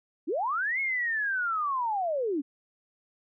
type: linear two-way sweep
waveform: sine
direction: up then down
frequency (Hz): 260 to 2192 to 260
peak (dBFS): -26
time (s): 0.27-2.42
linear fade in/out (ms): 20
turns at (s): 0.8
effects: none